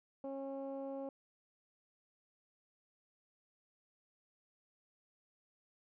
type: tone with low-pass filter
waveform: 15% pulse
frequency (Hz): 272.8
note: C#4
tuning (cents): -28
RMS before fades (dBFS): -43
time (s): 0.24-1.09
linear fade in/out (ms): 2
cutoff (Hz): 570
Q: 1.7
effects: none